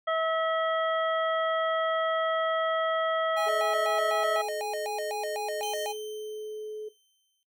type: harmonic tone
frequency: 647 Hz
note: E5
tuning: 32 cents flat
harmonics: 1 / 2 / 3 / 5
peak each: -27 / -29 / -36 / -39 dBFS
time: 0.07-4.42 s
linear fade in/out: 10 ms
type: tone with vibrato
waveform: square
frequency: 713 Hz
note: F5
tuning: 36 cents sharp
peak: -32 dBFS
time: 3.36-5.93 s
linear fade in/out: 20 ms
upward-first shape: square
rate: 4 Hz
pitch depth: 250 cents each way
type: tone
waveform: sine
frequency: 428.3 Hz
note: A4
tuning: 47 cents flat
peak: -34 dBFS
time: 3.46-6.89 s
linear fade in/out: 10 ms
type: tone with exponential decay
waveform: sawtooth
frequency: 3096 Hz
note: G7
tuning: 22 cents flat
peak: -31 dBFS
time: 5.63-7.43 s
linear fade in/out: 0 ms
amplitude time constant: 390 ms
effects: noise-tail reverb RT60 0.2 s tail -18 dB re dry